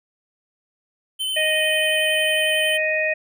square tone with vibrato, 3064 Hz, G7, 40 cents flat, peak -23 dBFS, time 1.19-2.78 s, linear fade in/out 20 ms, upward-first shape sine, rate 11 Hz, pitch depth 15 cents each way
harmonic tone, 622.3 Hz, D#5, in tune, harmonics 1 / 3 / 4, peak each -23 / -23 / -23 dBFS, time 1.36-3.14 s, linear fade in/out 10 ms
effects none

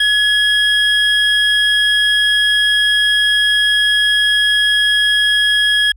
triangle tone pair together, 1691 / 3278 Hz, G#6 / G#7, +31 / -23 cents, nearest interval major seventh, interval 1146 cents, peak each -12 dBFS, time 0-5.92 s, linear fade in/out 5 ms, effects added 50 Hz sine -39 dBFS peak until 5.96 s

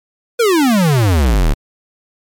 square exponential sweep, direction down, 493.9 to 33.72 Hz, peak -10 dBFS, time 0.39-1.54 s, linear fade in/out 10 ms, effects MP3 96 kbps

